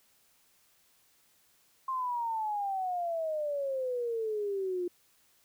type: exponential sweep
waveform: sine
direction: down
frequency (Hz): 1064 to 349.2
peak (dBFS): -30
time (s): 1.88-4.88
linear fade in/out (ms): 5
effects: white hiss -67 dBFS RMS until 5.44 s